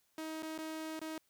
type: tone with dropouts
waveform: sawtooth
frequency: 316.3 Hz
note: D#4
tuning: 29 cents sharp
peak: -36 dBFS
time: 0.18-1.18 s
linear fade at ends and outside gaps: 2 ms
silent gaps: 0.424-0.43 / 0.579-0.586 / 0.993-1.015 s
effects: white hiss -75 dBFS RMS until 1.29 s